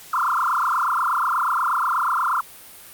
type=tone with frequency modulation; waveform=sine; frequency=1200 Hz; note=D6; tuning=37 cents sharp; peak=-18 dBFS; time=0.13-2.41 s; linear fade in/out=5 ms; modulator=28.3 Hz; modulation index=7.4; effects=white hiss -43 dBFS RMS until 2.93 s + Opus 48 kbps